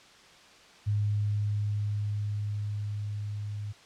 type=tone with level ramp; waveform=sine; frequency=103.83 Hz; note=G#2; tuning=in tune; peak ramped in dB=-24 to -33 dBFS; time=0.86-3.73 s; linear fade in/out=20 ms; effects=white hiss -54 dBFS RMS until 3.85 s + low-pass 5000 Hz 12 dB/octave